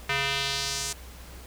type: tone with band-pass filter sweep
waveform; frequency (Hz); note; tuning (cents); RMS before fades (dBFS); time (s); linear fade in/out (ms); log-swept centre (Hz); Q
square; 138.59; C#3; 0; -29; 0.09-0.93; 5; 2200 to 7500; 1.6
effects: added 62 Hz sine -44 dBFS peak until 1.46 s + pink hiss -48 dBFS RMS until 1.46 s